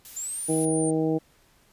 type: noise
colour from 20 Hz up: blue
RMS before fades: -42 dBFS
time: 0.05-0.65 s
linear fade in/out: 0 ms
type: linear two-way sweep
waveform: sine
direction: up then down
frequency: 7040 to 10040 to 8870 Hz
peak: -30 dBFS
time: 0.16-0.91 s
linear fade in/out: 10 ms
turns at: 0.53 s
type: harmonic tone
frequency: 158.7 Hz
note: D#3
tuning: 35 cents sharp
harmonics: 1 / 2 / 3 / 4 / 5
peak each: -29 / -24 / -27 / -35 / -37 dBFS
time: 0.48-1.19 s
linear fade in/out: 20 ms
effects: pink hiss -61 dBFS RMS until 1.72 s + resampled to 32000 Hz

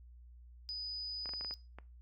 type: tone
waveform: sine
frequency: 4978 Hz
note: D#8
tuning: in tune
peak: -38 dBFS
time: 0.69-1.54 s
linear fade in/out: 0 ms
type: clicks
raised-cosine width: 0.5 ms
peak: -33 dBFS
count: 7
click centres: 1.258 / 1.292 / 1.336 / 1.41 / 1.447 / 1.51 / 1.786 s
effects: noise-tail reverb RT60 0.3 s tail -20 dB re dry + added 60 Hz sine -53 dBFS peak until 2.01 s

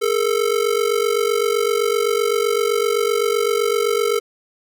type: ring-modulated tone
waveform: square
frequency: 440 Hz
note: A4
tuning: in tune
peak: -14 dBFS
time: 0.01-4.2 s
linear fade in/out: 20 ms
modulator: 23.9 Hz
effects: none

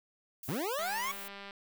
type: noise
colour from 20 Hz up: violet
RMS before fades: -45 dBFS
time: 0.43-1.28 s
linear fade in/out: 2 ms
type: linear sweep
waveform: 25% pulse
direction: up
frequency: 104.1 to 1145 Hz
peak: -29 dBFS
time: 0.48-1.12 s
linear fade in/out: 10 ms
type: click train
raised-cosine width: 0.3 ms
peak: -30 dBFS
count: 144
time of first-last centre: 0.79-1.509 s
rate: 199 Hz
effects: none

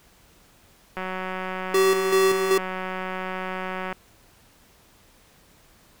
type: click train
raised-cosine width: 0.5 ms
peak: -16 dBFS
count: 551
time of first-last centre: 0.97-3.927 s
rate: 186 Hz
type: tone with tremolo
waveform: square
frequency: 383.1 Hz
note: G4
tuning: 40 cents flat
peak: -17 dBFS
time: 1.74-2.58 s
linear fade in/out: 5 ms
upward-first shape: square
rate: 2.6 Hz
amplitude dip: 50%
effects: pink hiss -56 dBFS RMS until 6 s

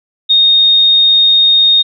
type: tone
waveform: sine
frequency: 3702 Hz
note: A#7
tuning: 13 cents flat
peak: -5 dBFS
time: 0.29-1.83 s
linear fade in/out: 20 ms
effects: none

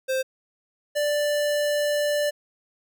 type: tone pair in turn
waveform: square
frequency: 524 / 588.2 Hz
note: C5 / D5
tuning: +2 / +3 cents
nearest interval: major second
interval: 201 cents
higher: second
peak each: -23 / -22 dBFS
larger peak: second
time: 0.08-0.23 / 0.95-2.31 s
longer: second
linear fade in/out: 20 ms
effects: none

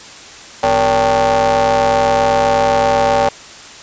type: ring-modulated tone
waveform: 35% pulse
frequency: 107.8 Hz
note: A2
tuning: 35 cents flat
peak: -6 dBFS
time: 0.63-3.29 s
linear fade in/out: 5 ms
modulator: 679 Hz
effects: white hiss -35 dBFS RMS until 3.82 s + resampled to 16000 Hz

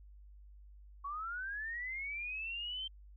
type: linear sweep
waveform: sine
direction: up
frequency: 1100 to 3136 Hz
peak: -38 dBFS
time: 1.04-2.88 s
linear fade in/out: 10 ms
effects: added 50 Hz sine -53 dBFS peak until 3.16 s

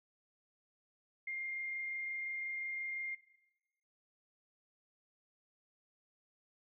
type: tone with frequency modulation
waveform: sine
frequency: 2115 Hz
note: C7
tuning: 18 cents sharp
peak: -38 dBFS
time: 1.27-3.15 s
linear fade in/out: 5 ms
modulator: 25.7 Hz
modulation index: 0.47
effects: noise-tail reverb RT60 1.0 s tail -18 dB re dry

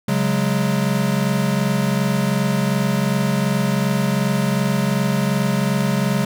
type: chord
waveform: square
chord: C# suspended fourth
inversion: none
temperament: equal with one note detuned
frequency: 138.03 / 185 / 207.7 Hz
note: C#3 / F#3 / G#3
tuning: -7 / 0 / 0 cents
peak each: -22 dBFS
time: 0.08-6.25 s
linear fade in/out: 5 ms
effects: none

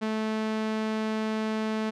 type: tone with low-pass filter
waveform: sawtooth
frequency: 218.1 Hz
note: A3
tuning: 15 cents flat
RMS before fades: -29 dBFS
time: 0.01-1.91 s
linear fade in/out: 20 ms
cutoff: 4700 Hz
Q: 0.57
effects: none

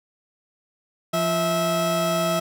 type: tone pair together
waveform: 30% pulse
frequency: 172.7 / 652 Hz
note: F3 / E5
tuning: -19 / -19 cents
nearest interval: octave + major seventh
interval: 2300 cents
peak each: -23 / -19 dBFS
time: 1.13-2.4 s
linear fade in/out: 10 ms
effects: none

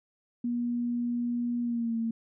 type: tone with pitch glide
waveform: sine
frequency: 240 to 227.8 Hz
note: B3 to A#3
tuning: -49 to -40 cents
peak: -27 dBFS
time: 0.44-2.11 s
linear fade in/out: 5 ms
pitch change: -91 cents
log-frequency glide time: 1.62-1.96 s
effects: none

